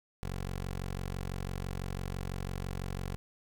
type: tone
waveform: 15% pulse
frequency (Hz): 46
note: F#1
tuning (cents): -9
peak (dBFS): -29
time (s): 0.23-3.16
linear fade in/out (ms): 0
effects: none